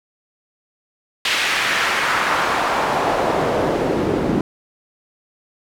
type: noise with band-pass filter sweep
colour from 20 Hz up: pink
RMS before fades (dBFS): -19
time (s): 1.25-4.41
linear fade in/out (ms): 2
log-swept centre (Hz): 2700 to 280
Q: 1.3
effects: none